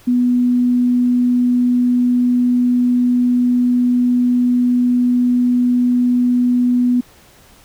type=tone; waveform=sine; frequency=246.2 Hz; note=B3; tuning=5 cents flat; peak=-11 dBFS; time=0.07-7.01 s; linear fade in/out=10 ms; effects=pink hiss -47 dBFS RMS until 7.64 s